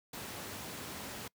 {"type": "high-pass noise", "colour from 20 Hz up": "pink", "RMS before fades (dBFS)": -44, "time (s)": [0.13, 1.28], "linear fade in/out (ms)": 5, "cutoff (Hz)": 110, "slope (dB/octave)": 12, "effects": ["noise-tail reverb RT60 0.1 s tail -24 dB re dry"]}